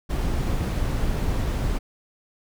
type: noise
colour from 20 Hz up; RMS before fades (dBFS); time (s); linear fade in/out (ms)
brown; -24; 0.09-1.79; 20
effects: none